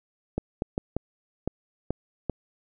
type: clicks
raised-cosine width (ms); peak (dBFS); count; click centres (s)
2; -13; 7; 0.38 / 0.621 / 0.779 / 0.966 / 1.476 / 1.906 / 2.297
effects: none